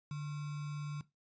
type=tone with sample-and-hold; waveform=sine; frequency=147.1 Hz; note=D3; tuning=3 cents sharp; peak=-37 dBFS; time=0.11-1.01 s; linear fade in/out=2 ms; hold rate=1225 Hz; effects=noise-tail reverb RT60 0.2 s tail -17 dB re dry + resampled to 16000 Hz